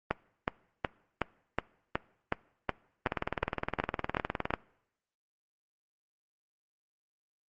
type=two click trains; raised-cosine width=0.5 ms; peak=-15 / -12 dBFS; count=29 / 13; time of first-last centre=3.07-4.506 / 0.11-4.538 s; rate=19.5 / 2.71 Hz; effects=noise-tail reverb RT60 0.8 s tail -23 dB re dry + Opus 24 kbps